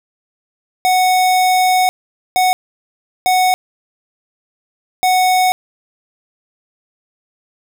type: tone bursts at uneven times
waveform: square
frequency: 739 Hz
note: F#5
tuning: 2 cents flat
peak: -11 dBFS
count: 4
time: 0.85-1.89 / 2.36-2.53 / 3.26-3.54 / 5.03-5.52 s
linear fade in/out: 0 ms
effects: none